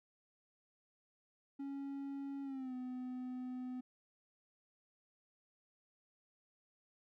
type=tone with pitch glide; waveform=triangle; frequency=277.2 to 252.7 Hz; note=C#4 to B3; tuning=0 to +40 cents; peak=-39 dBFS; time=1.59-3.81 s; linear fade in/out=10 ms; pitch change=-160 cents; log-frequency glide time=2.43-2.74 s; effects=none